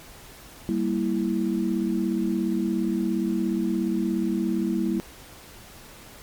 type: chord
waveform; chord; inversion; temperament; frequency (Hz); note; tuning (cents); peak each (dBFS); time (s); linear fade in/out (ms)
sine; E diminished; first; equal; 196 / 233.1 / 329.6; G3 / Bb3 / E4; 0 / 0 / 0; -26 / -27 / -26; 0.69-5; 0
effects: pink hiss -46 dBFS RMS until 6.22 s + MP3 96 kbps